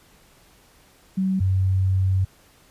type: tone pair in turn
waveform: sine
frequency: 189.7 / 94.62 Hz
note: F#3 / F#2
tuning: +43 / +39 cents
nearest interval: octave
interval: 1204 cents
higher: first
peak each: -19 / -17 dBFS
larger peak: second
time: 1.17-1.4 / 1.4-2.25 s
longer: second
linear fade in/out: 10 ms
effects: pink hiss -55 dBFS RMS until 2.7 s + resampled to 32000 Hz